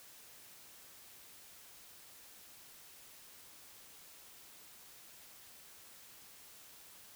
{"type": "silence", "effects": ["white hiss -57 dBFS RMS until 7.15 s"]}